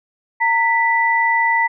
sine tone pair together, 918.4 / 1975.5 Hz, A#5 / B6, -26 / 0 cents, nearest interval octave + minor second, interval 1326 cents, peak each -16 dBFS, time 0.4-1.68 s, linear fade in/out 20 ms, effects none

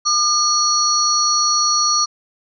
sine tone cluster, 1209 / 4385 / 5780 Hz, D6 / C#8 / F#8, +50 / -20 / -41 cents, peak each -18 dBFS, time 0.05-2.06 s, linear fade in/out 20 ms, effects none

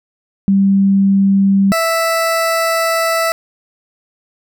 sine / 20% pulse tone pair in turn, 196 / 659.3 Hz, G3 / E5, 0 / 0 cents, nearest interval octave + major sixth, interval 2100 cents, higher second, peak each -8 dBFS, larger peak neither, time 0.48-1.72 / 1.72-3.32 s, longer second, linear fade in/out 0 ms, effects none

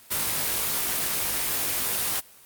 white noise with comb filter, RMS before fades -26 dBFS, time 0.1-2.21 s, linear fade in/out 20 ms, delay 19 ms, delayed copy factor +0.8, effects white hiss -51 dBFS RMS until 2.45 s + Opus 24 kbps

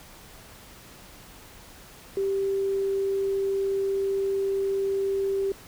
sine tone, 391.3 Hz, G4, 3 cents flat, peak -23 dBFS, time 2.17-5.52 s, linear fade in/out 2 ms, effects pink hiss -48 dBFS RMS until 5.67 s

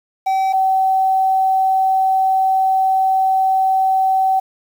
triangle / sine tone pair in turn, 767 / 763.6 Hz, G5 / G5, -38 / -46 cents, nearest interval unison, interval 8 cents, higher first, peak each -12 dBFS, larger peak neither, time 0.26-0.53 / 0.53-4.4 s, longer second, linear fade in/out 10 ms, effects 7-bit

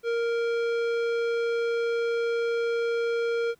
sine tone with tanh clipping, 466.2 Hz, A#4, in tune, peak -26 dBFS, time 0.03-3.55 s, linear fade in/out 50 ms, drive 15 dB, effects pink hiss -65 dBFS RMS until 3.59 s

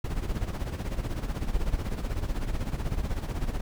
brown noise with tremolo, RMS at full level -27 dBFS, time 0.04-3.61 s, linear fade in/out 5 ms, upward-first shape sine, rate 16 Hz, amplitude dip 70%, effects none

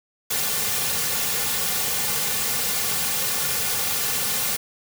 white noise with comb filter, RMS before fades -24 dBFS, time 0.3-4.57 s, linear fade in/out 10 ms, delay 3.1 ms, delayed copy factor -0.85, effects none

